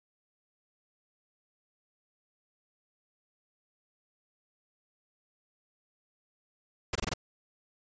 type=noise bursts; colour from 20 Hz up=pink; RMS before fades=-31 dBFS; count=5; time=6.93-7.138 s; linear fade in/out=5 ms; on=24 ms; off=22 ms; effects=resampled to 16000 Hz